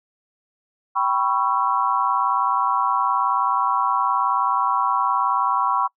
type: tone cluster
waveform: sine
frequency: 781 / 987 / 1106 / 1335 Hz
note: G5 / B5 / C#6 / E6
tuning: -7 / -1 / -4 / +22 cents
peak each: -26 / -22 / -21 / -27 dBFS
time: 0.95-5.88 s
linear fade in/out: 20 ms
effects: noise-tail reverb RT60 0.1 s tail -25 dB re dry